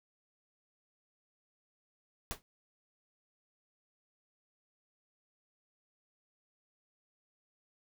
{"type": "noise with exponential decay", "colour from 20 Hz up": "pink", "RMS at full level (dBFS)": -35, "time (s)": [2.31, 2.42], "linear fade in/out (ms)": 0, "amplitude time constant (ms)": 22, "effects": []}